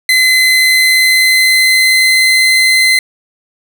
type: tone with pitch glide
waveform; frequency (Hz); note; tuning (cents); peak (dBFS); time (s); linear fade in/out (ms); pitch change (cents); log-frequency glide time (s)
30% pulse; 2041 to 2056; C7 to C7; -44 to -31; -4; 0.09-2.99; 2; +13; 0.22-2.46
effects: none